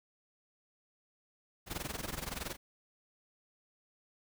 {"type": "noise with amplitude modulation", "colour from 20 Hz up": "pink", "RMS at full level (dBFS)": -37, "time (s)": [1.66, 2.57], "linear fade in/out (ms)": 50, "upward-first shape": "sine", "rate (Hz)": 21.4, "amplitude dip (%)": 85, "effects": []}